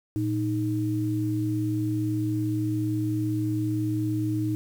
sine tone pair together, 114.7 / 311.2 Hz, A#2 / D#4, -28 / 0 cents, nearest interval octave + perfect fourth, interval 1728 cents, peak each -27 / -26 dBFS, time 0.16-4.55 s, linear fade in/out 0 ms, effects 8-bit

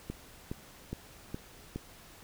click train, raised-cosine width 3 ms, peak -23 dBFS, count 5, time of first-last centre 0.1-1.76 s, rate 2.41 Hz, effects pink hiss -54 dBFS RMS until 2.23 s

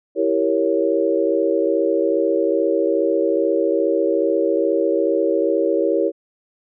sine chord, E diminished seventh, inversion none, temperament equal, 329.6 / 392 / 466.2 / 554.4 Hz, E4 / G4 / Bb4 / Db5, 0 / 0 / 0 / 0 cents, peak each -21 / -21 / -21 / -21 dBFS, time 0.15-6.12 s, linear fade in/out 50 ms, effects none

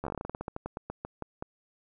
slowing click train, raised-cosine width 1 ms, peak -21 dBFS, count 21, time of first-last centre 0.04-1.425 s, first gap 12 ms, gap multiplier 1.16, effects none

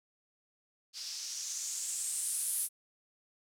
violet noise with low-pass filter sweep, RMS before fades -37 dBFS, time 0.93-2.69 s, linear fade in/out 50 ms, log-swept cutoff 4800 to 11000 Hz, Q 3.7, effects none

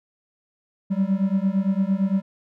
triangle beating tone pair, 189.3 / 198.1 Hz, F#3 / G3, +40 / +18 cents, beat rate 8.8 Hz, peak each -20 dBFS, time 0.9-2.22 s, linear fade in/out 20 ms, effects none

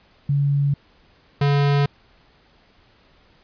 sine / square tone pair in turn, 141.7 / 142.45 Hz, C#3 / C#3, +38 / +48 cents, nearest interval unison, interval 10 cents, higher second, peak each -16 dBFS, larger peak neither, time 0.29-0.74 / 1.41-1.86 s, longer neither, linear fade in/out 5 ms, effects pink hiss -56 dBFS RMS until 3.43 s + resampled to 11025 Hz

